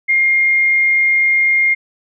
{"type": "tone", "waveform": "sine", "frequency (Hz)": 2124, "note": "C7", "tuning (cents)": 25, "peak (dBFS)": -10, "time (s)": [0.08, 1.75], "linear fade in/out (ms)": 20, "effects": []}